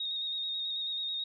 sine tone with vibrato, 3729 Hz, A#7, in tune, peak -32 dBFS, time 0-1.24 s, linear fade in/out 5 ms, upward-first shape square, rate 9.2 Hz, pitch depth 22 cents each way, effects none

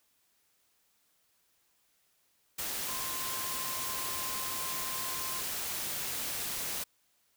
sine tone in noise, 1046.5 Hz, C6, in tune, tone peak -42 dBFS, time 2.88-5.41 s, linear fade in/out 10 ms, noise white, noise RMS -36 dBFS, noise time 2.58-6.84 s, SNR -9 dB, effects white hiss -72 dBFS RMS until 7.36 s

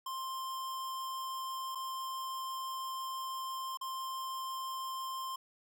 square tone with dropouts, 1051 Hz, C6, 7 cents sharp, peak -38 dBFS, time 0.06-5.36 s, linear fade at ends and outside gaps 5 ms, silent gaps 1.75-1.754 / 3.773-3.811 s, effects none

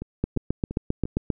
two click trains, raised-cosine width 3 ms, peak -19 / -10 dBFS, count 4 / 9, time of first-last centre 0.02-1.054 / 0.24-1.302 s, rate 2.9 / 7.53 Hz, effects none

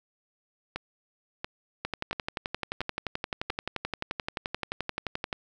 two click trains, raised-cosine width 0.3 ms, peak -14 / -16 dBFS, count 41 / 5, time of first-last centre 1.85-5.328 / 0.76-3.5 s, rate 11.5 / 1.46 Hz, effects none

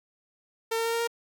sawtooth tone with pitch steps, 453 / 456.4 / 459.9 / 463.3 / 466.8 Hz, A#4 / A#4 / A#4 / A#4 / A#4, -50 / -37 / -23 / -11 / +2 cents, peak -22 dBFS, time 0.71-1.075 s, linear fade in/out 10 ms, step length 73 ms, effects none

